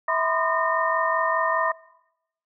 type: tone cluster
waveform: sine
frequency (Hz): 651 / 994 / 1039 / 1218 / 1832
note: E5 / B5 / C6 / D#6 / A#6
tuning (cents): -22 / +11 / -12 / -37 / -31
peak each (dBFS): -27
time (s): 0.08-1.72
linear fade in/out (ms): 5
effects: noise-tail reverb RT60 0.9 s tail -22 dB re dry